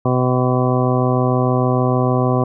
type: harmonic tone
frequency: 126.6 Hz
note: B2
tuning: 43 cents sharp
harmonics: 1 / 2 / 3 / 4 / 5 / 6 / 8 / 9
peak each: -17 / -20 / -22 / -23 / -24 / -25 / -26 / -27 dBFS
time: 0.05-2.44 s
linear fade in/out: 5 ms
effects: none